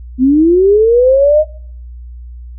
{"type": "linear sweep", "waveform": "sine", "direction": "up", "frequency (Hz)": [246.1, 627], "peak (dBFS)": -5, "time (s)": [0.18, 1.45], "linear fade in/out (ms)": 50, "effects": ["noise-tail reverb RT60 0.5 s tail -20 dB re dry", "added 60 Hz sine -27 dBFS peak until 2.58 s"]}